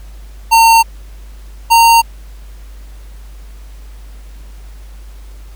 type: tone pair in turn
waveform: square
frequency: 911 / 921.6 Hz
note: A#5 / A#5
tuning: -40 / -20 cents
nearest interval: unison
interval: 20 cents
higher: second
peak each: -5 dBFS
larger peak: neither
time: 0.51-0.83 / 1.7-2.02 s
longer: neither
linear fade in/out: 20 ms
effects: added 50 Hz sine -30 dBFS peak until 5.55 s + pink hiss -46 dBFS RMS until 5.55 s